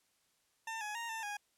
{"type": "tone with pitch steps", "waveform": "20% pulse", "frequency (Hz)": [899, 840, 931, 895, 824], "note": ["A5", "G#5", "A#5", "A5", "G#5"], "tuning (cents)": [37, 19, -2, 29, -14], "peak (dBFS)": -34, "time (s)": [0.67, 1.37], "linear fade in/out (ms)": 5, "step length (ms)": 140, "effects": ["white hiss -75 dBFS RMS until 1.57 s", "low-pass 11000 Hz 12 dB/octave"]}